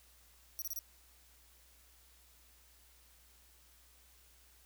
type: tone bursts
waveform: 10% pulse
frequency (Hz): 5760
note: F#8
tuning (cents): -47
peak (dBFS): -32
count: 4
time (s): 0.59-0.79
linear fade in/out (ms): 0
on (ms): 29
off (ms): 28
effects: added 60 Hz sine -66 dBFS peak until 4.65 s + white hiss -65 dBFS RMS until 4.65 s